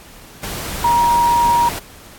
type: tone in noise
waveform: sine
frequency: 947 Hz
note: A#5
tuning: 27 cents sharp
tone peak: -11 dBFS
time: 0.84-1.69 s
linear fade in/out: 5 ms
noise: pink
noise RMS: -26 dBFS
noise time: 0.43-1.79 s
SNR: +12 dB
effects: pink hiss -41 dBFS RMS until 2.18 s + AAC 64 kbps